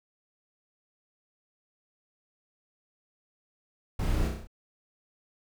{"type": "noise with echo", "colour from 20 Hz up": "brown", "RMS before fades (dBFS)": -29, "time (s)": [3.99, 4.28], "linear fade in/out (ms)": 5, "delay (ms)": 32, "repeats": 6, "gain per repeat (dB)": -3, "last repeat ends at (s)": 4.472, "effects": []}